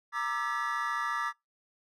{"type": "tone cluster", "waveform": "triangle", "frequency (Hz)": [935, 1184, 1318, 1700, 1946], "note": ["A#5", "D6", "E6", "G#6", "B6"], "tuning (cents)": [5, 14, -1, 40, -26], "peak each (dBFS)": [-37, -31, -35, -35, -37], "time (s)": [0.12, 1.33], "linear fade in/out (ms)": 50, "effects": ["noise-tail reverb RT60 0.2 s tail -26 dB re dry"]}